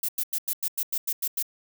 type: noise bursts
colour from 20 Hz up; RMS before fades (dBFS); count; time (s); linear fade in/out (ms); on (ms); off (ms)
violet; -27; 10; 0.03-1.427; 5; 56; 93
effects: none